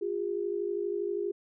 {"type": "tone pair together", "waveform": "sine", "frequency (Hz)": [353.1, 405.6], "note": ["F4", "G#4"], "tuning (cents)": [19, -41], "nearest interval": "major second", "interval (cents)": 240, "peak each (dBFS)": [-33, -31], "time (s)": [0.01, 1.32], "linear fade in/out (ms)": 10, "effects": []}